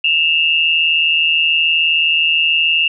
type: tone pair together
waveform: sine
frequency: 2667 / 2826 Hz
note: E7 / F7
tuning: +20 / +20 cents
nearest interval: minor second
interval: 100 cents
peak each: -14 dBFS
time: 0.04-2.88 s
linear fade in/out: 5 ms
effects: none